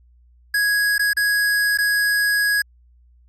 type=tone with dropouts; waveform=square; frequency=1661.2 Hz; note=G#6; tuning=in tune; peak=-17 dBFS; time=0.54-2.62 s; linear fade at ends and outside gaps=5 ms; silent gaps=0.981-0.993 / 1.133-1.168 / 1.775-1.785 s; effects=added 60 Hz sine -50 dBFS peak until 3.28 s + AAC 64 kbps